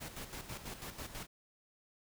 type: noise with tremolo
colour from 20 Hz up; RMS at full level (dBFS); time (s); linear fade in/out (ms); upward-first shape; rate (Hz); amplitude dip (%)
pink; -44; 0-1.27; 20; square; 6.1; 60
effects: none